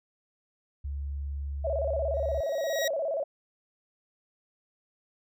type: tone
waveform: sine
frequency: 70.5 Hz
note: C#2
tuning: 30 cents sharp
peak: -31 dBFS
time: 0.84-2.41 s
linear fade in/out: 10 ms
type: tone with vibrato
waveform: sine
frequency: 603 Hz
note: D5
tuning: 46 cents sharp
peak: -27 dBFS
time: 1.64-3.24 s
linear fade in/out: 10 ms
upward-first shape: square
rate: 17 Hz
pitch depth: 140 cents each way
type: tone with exponential growth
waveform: 20% pulse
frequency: 1903 Hz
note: A#6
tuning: 35 cents sharp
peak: -22 dBFS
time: 2.14-2.88 s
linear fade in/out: 5 ms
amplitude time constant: 160 ms
effects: none